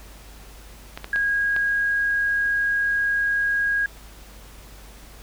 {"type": "clicks", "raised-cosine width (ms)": 0.3, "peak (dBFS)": -16, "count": 4, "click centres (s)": [0.975, 1.044, 1.16, 1.564]}
{"type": "tone", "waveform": "sine", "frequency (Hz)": 1639, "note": "G#6", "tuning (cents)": -23, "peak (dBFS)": -19, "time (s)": [1.13, 3.86], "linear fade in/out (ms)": 2}
{"effects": ["added 50 Hz sine -43 dBFS peak until 5.22 s", "pink hiss -47 dBFS RMS until 5.22 s"]}